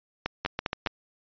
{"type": "two click trains", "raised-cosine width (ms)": 0.3, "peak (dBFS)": [-11, -12], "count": [4, 4], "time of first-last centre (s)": [[0.26, 0.862], [0.45, 0.871]], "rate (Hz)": [4.98, 7.12], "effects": ["resampled to 11025 Hz"]}